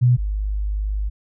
sine tone pair in turn, 123.47 / 51.09 Hz, B2 / G#1, 0 / -28 cents, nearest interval octave + minor third, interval 1528 cents, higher first, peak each -11 / -20 dBFS, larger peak first, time 0.01-0.17 / 0.17-1.1 s, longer second, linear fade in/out 20 ms, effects none

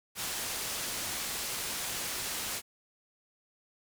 white low-pass noise, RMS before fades -36 dBFS, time 0.15-2.62 s, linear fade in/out 50 ms, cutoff 11000 Hz, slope 12 dB/octave, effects none

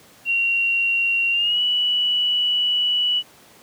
sine tone with pitch glide, 2752 to 2950 Hz, F7 to F#7, -26 to -6 cents, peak -17 dBFS, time 0.25-3.23 s, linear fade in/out 50 ms, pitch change +120 cents, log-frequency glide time 1.31-1.61 s, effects pink hiss -49 dBFS RMS until 3.62 s + high-pass 150 Hz 12 dB/octave

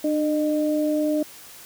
sine tone pair together, 301.2 / 609.8 Hz, D4 / D#5, +44 / -35 cents, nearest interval octave, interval 1221 cents, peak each -21 / -24 dBFS, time 0.04-1.23 s, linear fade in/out 5 ms, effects white hiss -44 dBFS RMS until 1.65 s

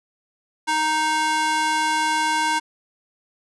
square tone with high-pass filter, 311.1 Hz, D#4, in tune, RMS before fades -21 dBFS, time 0.67-2.6 s, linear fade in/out 20 ms, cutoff 920 Hz, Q 1.5, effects resampled to 24000 Hz

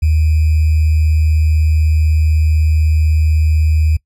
sine tone with sample-and-hold, 78 Hz, D#2, 5 cents sharp, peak -9 dBFS, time 0.02-3.97 s, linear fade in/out 10 ms, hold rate 2450 Hz, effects noise-tail reverb RT60 0.1 s tail -23 dB re dry + resampled to 32000 Hz

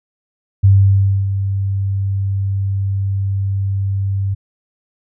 sine tone with ADSR envelope, 98 Hz, G2, in tune, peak -5 dBFS, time 0.63-4.35 s, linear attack 16 ms, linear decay 620 ms, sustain -10 dB, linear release 17 ms, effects none

